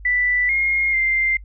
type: tone with pitch steps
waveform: sine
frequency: 1978 / 2141 / 2093 Hz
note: B6 / C7 / C7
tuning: +2 / +39 / 0 cents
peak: -16 dBFS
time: 0.05-1.37 s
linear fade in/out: 5 ms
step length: 440 ms
effects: noise-tail reverb RT60 0.1 s tail -26 dB re dry + added 50 Hz sine -36 dBFS peak until 1.44 s